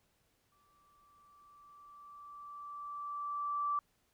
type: tone with exponential growth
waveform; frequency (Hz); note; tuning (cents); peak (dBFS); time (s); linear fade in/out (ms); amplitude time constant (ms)
sine; 1164; D6; -16; -30; 0.52-3.79; 2; 710
effects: pink hiss -75 dBFS RMS until 4.13 s